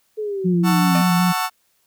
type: linear sweep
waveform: sine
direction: down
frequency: 436.6 to 246 Hz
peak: -22 dBFS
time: 0.17-1.03 s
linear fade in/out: 20 ms
type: tone with vibrato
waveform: sine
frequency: 176.5 Hz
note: F3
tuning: 19 cents sharp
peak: -15 dBFS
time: 0.44-1.33 s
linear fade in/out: 20 ms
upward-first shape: square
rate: 5.3 Hz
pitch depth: 27 cents each way
type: chord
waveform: 35% pulse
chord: F# minor seventh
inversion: none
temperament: just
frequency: 740 / 888 / 1110 / 1332 Hz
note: F#5 / A5 / C#6 / E6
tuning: 0 / +16 / +2 / +18 cents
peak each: -24 dBFS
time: 0.63-1.5 s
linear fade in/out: 50 ms
type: tone with exponential decay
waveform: sawtooth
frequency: 605 Hz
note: D#5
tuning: 49 cents flat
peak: -19 dBFS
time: 0.95-1.18 s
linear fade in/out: 1 ms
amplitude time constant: 50 ms
effects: white hiss -64 dBFS RMS until 1.86 s